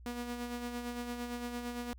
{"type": "tone with tremolo", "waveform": "sawtooth", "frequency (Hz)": 241.5, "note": "B3", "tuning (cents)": -39, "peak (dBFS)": -32, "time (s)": [0.06, 1.93], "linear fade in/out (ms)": 0, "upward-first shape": "sine", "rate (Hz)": 8.8, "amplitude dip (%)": 45, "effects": ["added 60 Hz sine -50 dBFS peak until 1.98 s"]}